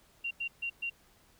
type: tone bursts at uneven times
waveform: sine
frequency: 2763 Hz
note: F7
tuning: 19 cents flat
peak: -32 dBFS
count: 4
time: 0.24-0.31 / 0.4-0.48 / 0.62-0.7 / 0.82-0.9 s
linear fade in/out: 10 ms
effects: pink hiss -64 dBFS RMS until 1.39 s